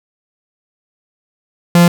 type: tone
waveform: 45% pulse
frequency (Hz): 173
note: F3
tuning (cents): -16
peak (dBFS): -5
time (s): 1.75-1.88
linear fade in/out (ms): 2
effects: none